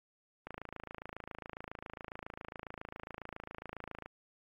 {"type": "click train", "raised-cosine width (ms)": 0.5, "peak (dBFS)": -27, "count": 99, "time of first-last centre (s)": [0.47, 4.06], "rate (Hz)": 27.3, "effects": ["AAC 48 kbps"]}